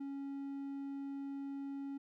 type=tone; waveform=triangle; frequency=277.2 Hz; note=C#4; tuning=in tune; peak=-38 dBFS; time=0-1.98 s; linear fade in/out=10 ms; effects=none